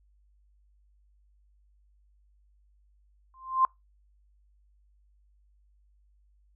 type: tone with exponential growth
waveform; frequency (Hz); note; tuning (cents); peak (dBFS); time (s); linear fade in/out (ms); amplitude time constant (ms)
sine; 1046.5; C6; 0; -16; 3.34-3.65; 1; 66
effects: noise-tail reverb RT60 0.2 s tail -26 dB re dry + added 50 Hz sine -61 dBFS peak until 6.55 s